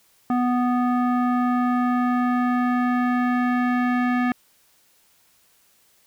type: tone with low-pass filter sweep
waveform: square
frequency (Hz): 246.9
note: B3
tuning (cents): 0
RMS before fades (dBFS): -21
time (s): 0.3-4.32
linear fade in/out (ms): 2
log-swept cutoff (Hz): 1100 to 1900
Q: 2.1
effects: white hiss -60 dBFS RMS until 6.06 s